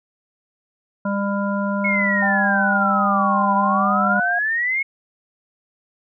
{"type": "harmonic tone", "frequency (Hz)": 200.3, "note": "G3", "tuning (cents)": 38, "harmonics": [1, 3, 5, 7], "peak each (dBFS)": [-21, -26, -28, -29], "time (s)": [1.05, 4.2], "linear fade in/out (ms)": 5}
{"type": "exponential two-way sweep", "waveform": "sine", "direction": "down then up", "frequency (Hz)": [2199, 980, 2199], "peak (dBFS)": -18, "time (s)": [1.84, 4.83], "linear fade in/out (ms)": 10, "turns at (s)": 3.55}
{"type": "tone with pitch glide", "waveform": "sine", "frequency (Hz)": [784, 706.6], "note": ["G5", "F5"], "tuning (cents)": [0, 20], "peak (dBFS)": -22, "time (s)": [2.22, 4.39], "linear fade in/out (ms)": 5, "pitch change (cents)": -180, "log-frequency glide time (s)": [3.62, 4.25]}
{"effects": []}